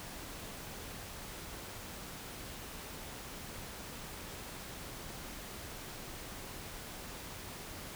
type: silence
effects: pink hiss -46 dBFS RMS until 7.95 s